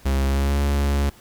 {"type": "tone with pitch glide", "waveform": "45% pulse", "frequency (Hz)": [67.7, 70.62], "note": ["C#2", "C#2"], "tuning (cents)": [-40, 33], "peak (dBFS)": -18, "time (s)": [0.05, 1.1], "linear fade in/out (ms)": 10, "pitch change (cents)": 73, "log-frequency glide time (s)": [0.23, 0.58], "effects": ["pink hiss -50 dBFS RMS until 1.2 s"]}